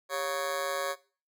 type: tone with amplitude modulation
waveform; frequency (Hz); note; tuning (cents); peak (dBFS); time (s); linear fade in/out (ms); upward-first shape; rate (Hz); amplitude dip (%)
20% pulse; 554.4; C#5; 0; -21; 0.09-0.96; 50; sine; 156; 85
effects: noise-tail reverb RT60 0.4 s tail -20 dB re dry